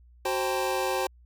square tone cluster, 373 / 527 / 788 / 895 / 1020 Hz, F#4 / C5 / G5 / A5 / C6, +14 / +12 / +9 / +29 / -44 cents, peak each -32 / -31 / -33 / -35 / -37 dBFS, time 0.25-1.07 s, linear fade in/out 5 ms, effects added 60 Hz sine -52 dBFS peak until 1.25 s

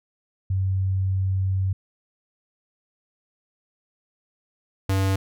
sine / square tone pair in turn, 95.1 / 96.37 Hz, F#2 / G2, +48 / -29 cents, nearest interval unison, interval 23 cents, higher second, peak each -20 dBFS, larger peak neither, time 0.5-1.73 / 4.89-5.16 s, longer first, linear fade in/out 5 ms, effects none

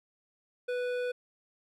sine tone with hard clipping, 493.9 Hz, B4, in tune, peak -32 dBFS, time 0.68-1.12 s, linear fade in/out 10 ms, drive 12 dB, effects none

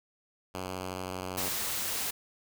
5% pulse tone with vibrato, 92.6 Hz, F#2, 2 cents sharp, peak -24 dBFS, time 0.54-1.49 s, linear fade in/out 10 ms, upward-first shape triangle, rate 19 Hz, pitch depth 39 cents each way
white noise, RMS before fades -33 dBFS, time 1.37-2.11 s, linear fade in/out 10 ms
effects none

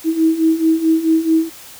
sine beating tone pair, 319.3 / 323.9 Hz, D#4 / E4, +45 / -30 cents, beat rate 4.6 Hz, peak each -17 / -13 dBFS, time 0.04-1.5 s, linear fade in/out 50 ms, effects white hiss -38 dBFS RMS until 1.79 s

